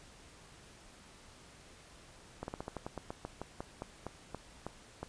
slowing click train, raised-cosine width 1 ms, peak -25 dBFS, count 17, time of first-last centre 2.43-5.03 s, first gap 51 ms, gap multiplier 1.14, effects pink hiss -57 dBFS RMS until 5.08 s + resampled to 22050 Hz

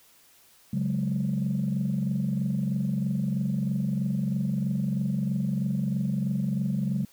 sine chord, C# suspended fourth, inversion none, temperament just, 138.59 / 184.79 / 207.9 Hz, C#3 / F#3 / G#3, 0 / -2 / +2 cents, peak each -28 dBFS, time 0.73-7.05 s, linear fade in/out 5 ms, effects tanh soft clip ceiling -18 dBFS + white hiss -58 dBFS RMS until 7.12 s

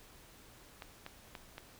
clicks, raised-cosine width 0.3 ms, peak -28 dBFS, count 4, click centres 0.822 / 1.064 / 1.352 / 1.581 s, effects pink hiss -58 dBFS RMS until 1.79 s

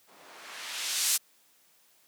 violet noise with low-pass filter sweep, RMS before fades -33 dBFS, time 0.07-1.18 s, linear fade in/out 20 ms, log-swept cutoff 450 to 8900 Hz, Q 0.7, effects white hiss -64 dBFS RMS until 2.07 s + high-pass 150 Hz 12 dB/octave

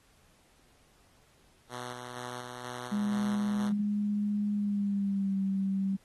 5% pulse tone with tremolo, 123.47 Hz, B2, in tune, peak -27 dBFS, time 1.69-3.72 s, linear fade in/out 50 ms, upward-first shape square, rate 2.1 Hz, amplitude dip 30%
sine tone with pitch glide, 206.6 to 193.88 Hz, G#3 to G3, -9 to -19 cents, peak -27 dBFS, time 2.91-5.97 s, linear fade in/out 20 ms, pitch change -110 cents, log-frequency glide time 4.52-5.38 s
effects pink hiss -65 dBFS RMS until 6.04 s + AAC 32 kbps

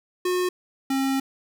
square tone pair in turn, 362.3 / 269.3 Hz, F#4 / C#4, -36 / -50 cents, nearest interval perfect fourth, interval 514 cents, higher first, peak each -22 dBFS, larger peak neither, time 0.25-0.49 / 0.9-1.2 s, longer second, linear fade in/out 5 ms, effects none

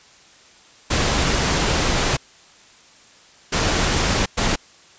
pink noise bursts at uneven times, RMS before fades -19 dBFS, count 3, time 0.9-2.17 / 3.52-4.26 / 4.37-4.56 s, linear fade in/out 10 ms, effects white hiss -49 dBFS RMS until 4.98 s + resampled to 16000 Hz

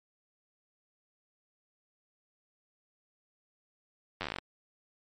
slowing click train, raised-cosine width 0.3 ms, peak -18 dBFS, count 12, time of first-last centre 4.21-4.386 s, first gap 10 ms, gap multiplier 1.09, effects MP3 48 kbps

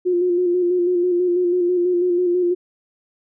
sine tone with vibrato, 355.7 Hz, F4, 32 cents sharp, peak -15 dBFS, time 0.05-2.55 s, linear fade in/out 20 ms, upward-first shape square, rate 6.1 Hz, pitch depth 30 cents each way, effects none

